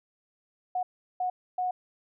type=tone bursts at uneven times; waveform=sine; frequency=731 Hz; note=F#5; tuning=21 cents flat; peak=-26 dBFS; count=3; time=0.75-0.83 / 1.2-1.3 / 1.58-1.71 s; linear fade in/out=5 ms; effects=none